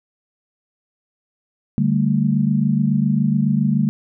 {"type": "chord", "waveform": "sine", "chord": "D suspended fourth", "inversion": "none", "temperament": "equal with one note detuned", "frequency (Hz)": [146.83, 196, 223.2], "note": ["D3", "G3", "A3"], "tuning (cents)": [0, 0, 25], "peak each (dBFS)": -19, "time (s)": [1.78, 3.89], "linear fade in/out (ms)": 0, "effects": []}